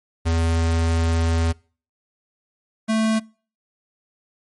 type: tone pair in turn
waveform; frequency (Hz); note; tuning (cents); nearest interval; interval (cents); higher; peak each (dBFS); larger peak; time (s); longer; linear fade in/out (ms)
square; 82.6 / 220.5; E2 / A3; +4 / +4; octave + perfect fourth; 1700; second; -18; neither; 0.25-1.53 / 2.88-3.2; first; 20
effects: noise-tail reverb RT60 0.4 s tail -24 dB re dry + MP3 48 kbps